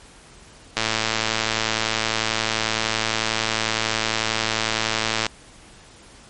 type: click train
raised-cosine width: 0.2 ms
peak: -3 dBFS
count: 500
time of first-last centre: 0.77-5.265 s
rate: 111 Hz
effects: pink hiss -47 dBFS RMS until 6.29 s + MP3 48 kbps